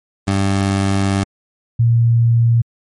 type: tone pair in turn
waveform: 20% pulse / sine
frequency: 98 / 116.75 Hz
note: G2 / A#2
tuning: 0 / +3 cents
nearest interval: minor third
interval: 303 cents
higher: second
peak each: -9 dBFS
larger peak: neither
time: 0.27-1.24 / 1.79-2.62 s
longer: first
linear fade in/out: 10 ms
effects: MP3 48 kbps